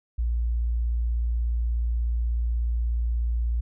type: tone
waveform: sine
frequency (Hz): 58.27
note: A#1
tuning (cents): 0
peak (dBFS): -22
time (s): 0.18-3.61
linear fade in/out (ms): 10
effects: none